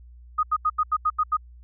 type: tone bursts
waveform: sine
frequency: 1244.5 Hz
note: D#6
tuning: in tune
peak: -18 dBFS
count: 8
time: 0.38-1.37 s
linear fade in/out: 10 ms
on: 52 ms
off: 82 ms
effects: added 60 Hz sine -44 dBFS peak until 1.63 s